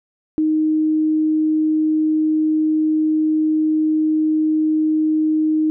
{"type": "tone", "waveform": "sine", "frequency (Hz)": 311.1, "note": "D#4", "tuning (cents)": 0, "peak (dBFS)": -14, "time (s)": [0.38, 5.7], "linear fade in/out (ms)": 0, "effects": []}